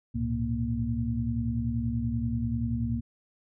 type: tone cluster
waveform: sine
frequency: 67.8 / 110.2 / 120.6 / 233.7 Hz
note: C#2 / A2 / B2 / A#3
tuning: -38 / +3 / -41 / +5 cents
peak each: -34 / -32 / -33 / -30 dBFS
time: 0.14-3.01 s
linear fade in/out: 20 ms
effects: none